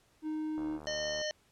triangle tone, 310 Hz, D#4, 6 cents flat, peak -31 dBFS, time 0.22-0.8 s, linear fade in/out 50 ms
click train, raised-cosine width 1 ms, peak -33 dBFS, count 49, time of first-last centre 0.58-1.214 s, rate 75.7 Hz
harmonic tone, 610 Hz, D#5, 34 cents flat, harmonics 1 / 3 / 5 / 7 / 9 / 10, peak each -35 / -40 / -42 / -43 / -45 / -45 dBFS, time 0.87-1.31 s, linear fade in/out 0 ms
effects pink hiss -68 dBFS RMS until 1.51 s + low-pass 11000 Hz 12 dB/octave

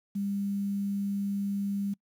sine tone with quantisation, 200 Hz, G3, 35 cents sharp, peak -28 dBFS, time 0.15-1.94 s, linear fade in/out 10 ms, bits 9, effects noise-tail reverb RT60 0.1 s tail -25 dB re dry

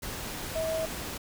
sine tone in noise, 643 Hz, E5, 43 cents flat, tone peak -28 dBFS, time 0.55-0.86 s, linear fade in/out 10 ms, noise pink, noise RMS -37 dBFS, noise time 0.02-1.18 s, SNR +6 dB, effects none

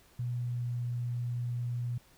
sine tone with pitch glide, 121.9 to 121.06 Hz, B2 to B2, -22 to -34 cents, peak -31 dBFS, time 0.19-1.98 s, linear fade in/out 5 ms, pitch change -12 cents, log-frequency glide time 0.31-0.68 s, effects pink hiss -62 dBFS RMS until 2.17 s

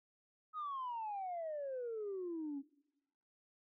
sine exponential sweep, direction down, 1278 to 269 Hz, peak -38 dBFS, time 0.53-2.63 s, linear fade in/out 50 ms, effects noise-tail reverb RT60 1.0 s tail -24 dB re dry + tanh soft clip ceiling -36 dBFS

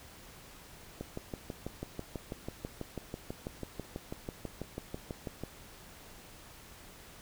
click train, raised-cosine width 2 ms, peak -24 dBFS, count 28, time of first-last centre 1.01-5.436 s, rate 6.1 Hz, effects pink hiss -53 dBFS RMS until 7.21 s

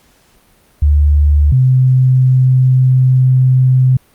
sine tone pair in turn, 73.42 / 129.02 Hz, D2 / C3, 0 / -24 cents, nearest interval minor seventh, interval 976 cents, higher second, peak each -6 dBFS, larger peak neither, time 0.82-1.52 / 1.52-3.97 s, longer second, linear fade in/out 5 ms, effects pink hiss -51 dBFS RMS until 4.14 s + Opus 48 kbps

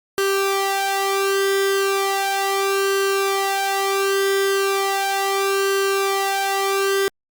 sawtooth tone with flanger, 392 Hz, G4, in tune, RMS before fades -20 dBFS, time 0.18-7.08 s, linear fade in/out 0 ms, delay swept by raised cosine 0.67 to 1.97 ms, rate 0.36 Hz, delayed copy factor +0.75, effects Opus 48 kbps

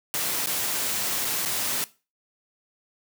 white noise with dropouts, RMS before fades -27 dBFS, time 0.14-1.84 s, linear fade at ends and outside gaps 0 ms, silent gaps 0.46-0.471 / 1.247-1.251 / 1.451-1.458 s, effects noise-tail reverb RT60 0.3 s tail -18 dB re dry + high-pass 100 Hz 12 dB/octave

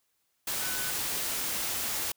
sine tone in noise, 1497 Hz, F#6, 20 cents sharp, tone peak -39 dBFS, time 0.61-0.91 s, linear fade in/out 5 ms, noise white, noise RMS -32 dBFS, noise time 0.47-2.12 s, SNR -10 dB, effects white hiss -75 dBFS RMS until 2.16 s

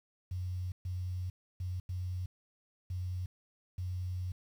sine tone bursts at uneven times, 91.1 Hz, F#2, 26 cents flat, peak -34 dBFS, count 6, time 0.31-0.72 / 0.85-1.3 / 1.6-1.8 / 1.89-2.26 / 2.9-3.26 / 3.78-4.32 s, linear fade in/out 5 ms, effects 10-bit

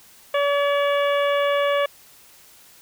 harmonic tone, 570 Hz, C#5, 48 cents sharp, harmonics 1 / 2 / 3 / 4 / 5 / 6, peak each -19 / -25 / -29 / -31 / -33 / -35 dBFS, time 0.34-1.86 s, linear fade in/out 5 ms, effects white hiss -50 dBFS RMS until 2.81 s

